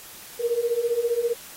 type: beating tone pair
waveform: sine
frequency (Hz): 461.7 / 476.7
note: A#4 / A#4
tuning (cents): -17 / +39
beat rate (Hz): 15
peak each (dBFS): -26 / -23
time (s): 0.39-1.34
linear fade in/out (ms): 20
effects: white hiss -43 dBFS RMS until 1.56 s + AAC 48 kbps